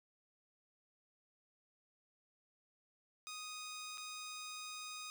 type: tone with dropouts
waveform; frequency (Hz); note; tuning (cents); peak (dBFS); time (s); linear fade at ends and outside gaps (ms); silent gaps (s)
10% pulse; 1244.5; D#6; 0; -37; 3.27-5.1; 0; 3.974-3.98
effects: none